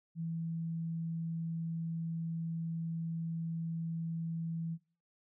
sine tone, 164.81 Hz, E3, in tune, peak -35 dBFS, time 0.15-4.78 s, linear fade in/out 50 ms, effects noise-tail reverb RT60 0.4 s tail -19 dB re dry

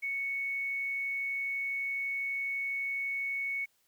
sine tone with quantisation, 2217 Hz, C#7, in tune, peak -31 dBFS, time 0.02-3.66 s, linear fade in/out 20 ms, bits 10, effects white hiss -72 dBFS RMS until 3.87 s

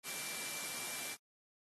sine tone in noise, 2349 Hz, D7, in tune, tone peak -50 dBFS, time 0.03-1.17 s, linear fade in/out 50 ms, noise white, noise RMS -42 dBFS, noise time 0.03-1.17 s, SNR -11 dB, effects high-pass 150 Hz 12 dB/octave + AAC 32 kbps

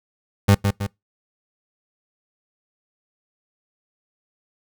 30% pulse tone with echo, 100.1 Hz, G2, 37 cents sharp, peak -8 dBFS, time 0.48-0.55 s, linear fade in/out 10 ms, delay 160 ms, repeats 2, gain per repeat -6 dB, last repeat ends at 0.87 s, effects noise-tail reverb RT60 0.2 s tail -25 dB re dry

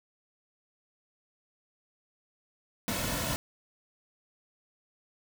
pink noise with comb filter, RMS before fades -32 dBFS, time 2.88-3.36 s, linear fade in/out 0 ms, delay 2.5 ms, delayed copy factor -0.65, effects none

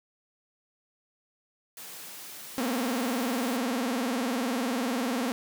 white high-pass noise, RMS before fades -43 dBFS, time 1.77-3.57 s, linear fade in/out 2 ms, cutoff 130 Hz, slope 24 dB/octave
sawtooth tone with vibrato, 247.8 Hz, B3, 6 cents sharp, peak -23 dBFS, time 2.58-5.32 s, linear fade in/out 0 ms, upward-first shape sine, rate 20 Hz, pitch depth 180 cents each way
effects none

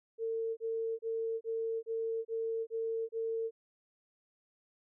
sine tone bursts, 452 Hz, A4, 47 cents sharp, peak -32 dBFS, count 8, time 0.18-3.51 s, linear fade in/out 50 ms, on 390 ms, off 30 ms, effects none

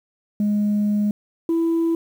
sine tone pair in turn, 207.7 / 331.5 Hz, G#3 / E4, 0 / +10 cents, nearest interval minor sixth, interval 810 cents, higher second, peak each -15 dBFS, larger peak neither, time 0.4-1.11 / 1.49-1.95 s, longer first, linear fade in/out 2 ms, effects tanh soft clip ceiling -15 dBFS + 8-bit

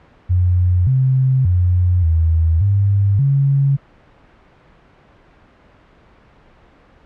sine tone with pitch steps, 89.7 / 131 / 89.6 / 81.3 / 99.8 / 138.6 Hz, F2 / C3 / F2 / E2 / G2 / C#3, +47 / +2 / +45 / -23 / +32 / 0 cents, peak -11 dBFS, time 0.29-3.77 s, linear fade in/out 20 ms, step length 580 ms, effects pink hiss -49 dBFS RMS until 7.05 s + low-pass 2000 Hz 12 dB/octave

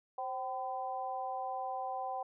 sine tone with amplitude modulation, 770 Hz, G5, 31 cents flat, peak -31 dBFS, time 0.18-2.23 s, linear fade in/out 5 ms, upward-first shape sine, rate 242 Hz, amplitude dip 95%, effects none

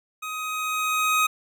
25% pulse tone with level ramp, 1257 Hz, D#6, 17 cents sharp, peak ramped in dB -27 to -14 dBFS, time 0.22-1.27 s, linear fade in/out 10 ms, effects none

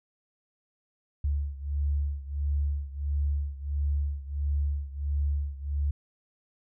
sine beating tone pair, 71.3 / 72.8 Hz, C#2 / D2, +49 / -15 cents, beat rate 1.5 Hz, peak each -28 / -31 dBFS, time 1.24-5.91 s, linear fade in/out 5 ms, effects none

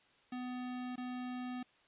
square tone with dropouts, 250 Hz, B3, 21 cents sharp, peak -40 dBFS, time 0.32-1.63 s, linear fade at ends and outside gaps 5 ms, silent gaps 0.958-0.978 s, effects white hiss -68 dBFS RMS until 1.87 s + resampled to 8000 Hz

